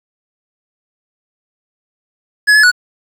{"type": "tone with pitch steps", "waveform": "square", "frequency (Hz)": [1691, 1714, 1470], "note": ["G#6", "A6", "F#6"], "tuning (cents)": [31, -46, -12], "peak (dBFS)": -6, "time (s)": [2.47, 2.716], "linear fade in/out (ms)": 20, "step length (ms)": 82, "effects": ["low-pass 8000 Hz 12 dB/octave", "7-bit"]}